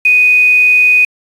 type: tone with quantisation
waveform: sine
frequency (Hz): 2489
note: D#7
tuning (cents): 0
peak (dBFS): -5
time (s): 0.05-1.05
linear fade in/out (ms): 5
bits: 5
effects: resampled to 32000 Hz